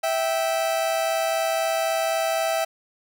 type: tone pair together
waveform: 40% pulse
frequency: 655 / 778.9 Hz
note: E5 / G5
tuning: -11 / -11 cents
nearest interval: minor third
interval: 300 cents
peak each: -22 / -26 dBFS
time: 0.03-2.65 s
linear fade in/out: 10 ms
effects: none